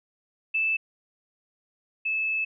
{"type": "tone pair in turn", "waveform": "sine", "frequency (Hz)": [2633, 2610], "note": ["E7", "E7"], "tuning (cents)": [-3, -18], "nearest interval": "unison", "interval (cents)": 15, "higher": "first", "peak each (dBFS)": [-22, -24], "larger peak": "first", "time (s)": [[0.54, 0.77], [2.05, 2.45]], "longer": "second", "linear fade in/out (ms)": 10, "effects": []}